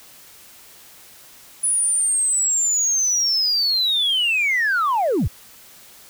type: linear sweep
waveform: sine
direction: down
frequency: 9956 to 42.13 Hz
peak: -15 dBFS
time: 1.63-5.28 s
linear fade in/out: 10 ms
effects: tanh soft clip ceiling -14 dBFS + white hiss -46 dBFS RMS until 6.09 s